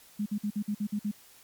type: tone bursts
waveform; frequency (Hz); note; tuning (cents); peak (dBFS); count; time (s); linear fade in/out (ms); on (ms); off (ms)
sine; 207.7; G#3; 0; -27; 8; 0.19-1.115; 10; 71; 51
effects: white hiss -56 dBFS RMS until 1.43 s + MP3 96 kbps